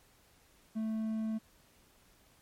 triangle tone, 220 Hz, A3, in tune, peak -30 dBFS, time 0.75-1.39 s, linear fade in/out 20 ms, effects pink hiss -65 dBFS RMS until 2.41 s + MP3 64 kbps

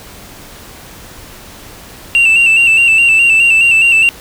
sine tone with vibrato, 2704 Hz, E7, 43 cents sharp, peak -3 dBFS, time 2.15-4.09 s, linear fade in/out 0 ms, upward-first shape square, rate 4.8 Hz, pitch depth 38 cents each way, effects tanh soft clip ceiling -4 dBFS + pink hiss -34 dBFS RMS until 4.2 s

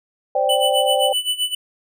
sine chord, C suspended second, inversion none, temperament equal, 523.3 / 587.3 / 784 Hz, C5 / D5 / G5, 0 / 0 / 0 cents, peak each -20 dBFS, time 0.35-1.13 s, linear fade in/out 5 ms
square tone with tremolo, 2982 Hz, F#7, 13 cents sharp, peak -17 dBFS, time 0.49-1.55 s, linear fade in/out 5 ms, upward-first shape sine, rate 7.7 Hz, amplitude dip 85%
effects none

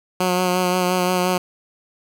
10% pulse tone with vibrato, 181.6 Hz, F#3, 32 cents flat, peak -9 dBFS, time 0.2-1.38 s, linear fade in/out 5 ms, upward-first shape sine, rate 5.7 Hz, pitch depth 22 cents each way, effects none

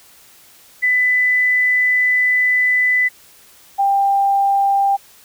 sine tone pair in turn, 1998 / 792.9 Hz, B6 / G5, +20 / +20 cents, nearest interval octave + major third, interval 1600 cents, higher first, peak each -12 dBFS, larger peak neither, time 0.82-3.09 / 3.78-4.97 s, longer first, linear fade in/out 20 ms, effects white hiss -47 dBFS RMS until 5.24 s

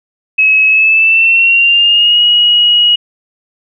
sine tone with pitch glide, 2569 to 2900 Hz, E7 to F#7, -45 to -35 cents, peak -5 dBFS, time 0.38-2.96 s, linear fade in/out 10 ms, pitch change +210 cents, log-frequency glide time 0.67-2.23 s, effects none

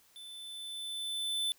square tone with level ramp, 3520 Hz, A7, in tune, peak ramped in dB -47 to -30 dBFS, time 0.16-1.52 s, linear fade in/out 0 ms, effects white hiss -65 dBFS RMS until 1.58 s

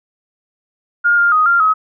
sine tone with pitch steps, 1417 / 1402 / 1249 / 1390 / 1274 Hz, F6 / F6 / D#6 / F6 / D#6, +25 / +6 / +6 / -9 / +41 cents, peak -9 dBFS, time 1.04-1.74 s, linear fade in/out 20 ms, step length 140 ms, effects none

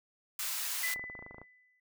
white high-pass noise, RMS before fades -36 dBFS, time 0.39-0.94 s, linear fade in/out 2 ms, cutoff 1100 Hz, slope 12 dB/octave
sine tone with exponential decay, 2000 Hz, B6, 21 cents sharp, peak -32 dBFS, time 0.83-1.8 s, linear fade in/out 5 ms, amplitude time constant 210 ms
clicks, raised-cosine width 1 ms, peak -34 dBFS, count 12, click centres 0.961 / 0.995 / 1.04 / 1.099 / 1.152 / 1.191 / 1.225 / 1.264 / 1.31 / 1.345 / 1.383 / 1.416 s
effects noise-tail reverb RT60 0.1 s tail -18 dB re dry

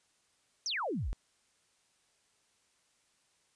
sine exponential sweep, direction down, 6330 to 33.87 Hz, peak -32 dBFS, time 0.66-1.13 s, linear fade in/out 0 ms, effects white hiss -72 dBFS RMS until 3.55 s + resampled to 22050 Hz

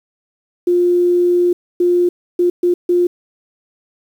sine tone bursts at uneven times, 353.1 Hz, F4, 19 cents sharp, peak -10 dBFS, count 5, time 0.67-1.53 / 1.8-2.09 / 2.39-2.5 / 2.63-2.74 / 2.89-3.07 s, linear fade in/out 5 ms, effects 7-bit

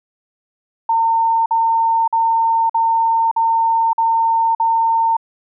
sine tone bursts, 909 Hz, A#5, 44 cents flat, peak -12 dBFS, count 7, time 0.89-5.168 s, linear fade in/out 5 ms, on 570 ms, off 48 ms, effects none

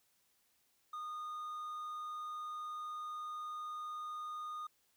triangle tone, 1228 Hz, D#6, 23 cents flat, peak -39 dBFS, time 0.93-4.67 s, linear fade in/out 5 ms, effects white hiss -75 dBFS RMS until 4.96 s

